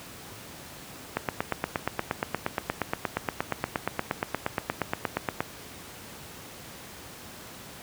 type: click train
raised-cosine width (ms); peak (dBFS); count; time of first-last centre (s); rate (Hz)
0.5; -10; 37; 1.17-5.405; 8.5
effects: pink hiss -44 dBFS RMS until 7.82 s + high-pass 80 Hz 12 dB/octave